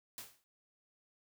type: noise with exponential decay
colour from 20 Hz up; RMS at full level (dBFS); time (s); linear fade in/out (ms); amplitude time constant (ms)
white; -43; 0.18-0.44; 0; 56
effects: none